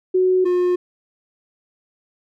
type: tone pair in turn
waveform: sine / triangle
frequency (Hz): 370 / 358.4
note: F#4 / F4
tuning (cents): 0 / +45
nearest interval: minor second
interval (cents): 55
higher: first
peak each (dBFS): -13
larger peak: neither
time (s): 0.14-0.45 / 0.45-0.76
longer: neither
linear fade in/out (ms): 10
effects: none